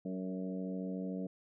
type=harmonic tone with a mistuned harmonic; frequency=93.6 Hz; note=F#2; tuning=20 cents sharp; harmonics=2 / 3 / 4 / 5 / 6 / 7; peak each=-38 / -42 / -52 / -46 / -49 / -51 dBFS; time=0.05-1.27 s; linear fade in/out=5 ms; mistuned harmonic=5; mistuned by=-20 cents; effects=none